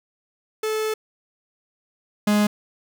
45% pulse tone pair in turn, 434.5 / 208.6 Hz, A4 / G#3, -22 / +8 cents, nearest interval octave + minor second, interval 1270 cents, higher first, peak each -22 / -16 dBFS, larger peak second, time 0.63-0.94 / 2.27-2.47 s, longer first, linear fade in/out 5 ms, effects none

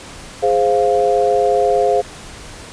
sine chord, F minor, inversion first, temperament equal, 415.3 / 523.3 / 698.5 Hz, Ab4 / C5 / F5, 0 / 0 / 0 cents, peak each -16 dBFS, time 0.42-2.02 s, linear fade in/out 20 ms, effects pink hiss -35 dBFS RMS until 2.72 s + resampled to 22050 Hz

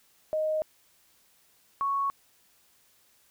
sine tone pair in turn, 622.3 / 1108.8 Hz, D#5 / C#6, 0 / 0 cents, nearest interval minor seventh, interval 1000 cents, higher second, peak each -25 dBFS, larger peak neither, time 0.33-0.62 / 1.81-2.1 s, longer neither, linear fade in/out 0 ms, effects white hiss -64 dBFS RMS until 3.3 s

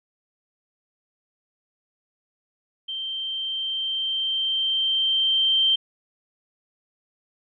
sine tone with level ramp, 3136 Hz, G7, in tune, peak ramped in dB -28 to -16 dBFS, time 2.88-5.76 s, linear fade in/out 10 ms, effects none

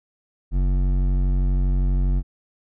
sine tone with hard clipping, 46.25 Hz, F#1, in tune, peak -19 dBFS, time 0.51-2.23 s, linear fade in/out 50 ms, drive 11 dB, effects none

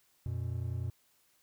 triangle tone pair together, 90.3 / 120.65 Hz, F#2 / B2, -42 / -40 cents, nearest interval perfect fourth, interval 502 cents, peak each -34 / -34 dBFS, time 0.26-0.9 s, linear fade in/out 0 ms, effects white hiss -70 dBFS RMS until 1.42 s

